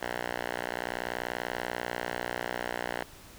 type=tone with band-pass filter; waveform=5% pulse; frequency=60.4 Hz; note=B1; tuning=38 cents flat; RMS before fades=-35 dBFS; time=0.01-3.03 s; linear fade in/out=5 ms; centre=1400 Hz; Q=0.94; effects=pink hiss -51 dBFS RMS until 3.38 s